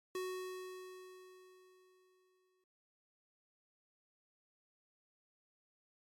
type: tone with exponential decay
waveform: square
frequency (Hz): 370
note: F#4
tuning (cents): 0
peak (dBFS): -38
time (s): 0.15-2.64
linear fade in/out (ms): 2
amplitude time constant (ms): 540
effects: MP3 64 kbps